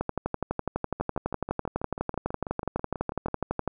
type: two click trains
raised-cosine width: 1 ms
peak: -20 / -13 dBFS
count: 15 / 45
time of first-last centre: 1-3.284 / 0.01-3.677 s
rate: 6.13 / 12 Hz
effects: none